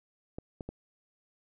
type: clicks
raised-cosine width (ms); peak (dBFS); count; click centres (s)
2; -25; 3; 0.385 / 0.608 / 0.69
effects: none